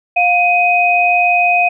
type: tone pair together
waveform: sine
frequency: 708 / 2507 Hz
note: F5 / D#7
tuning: +23 / +12 cents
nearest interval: octave + minor seventh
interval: 2189 cents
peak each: -12 dBFS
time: 0.16-1.69 s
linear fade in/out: 10 ms
effects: none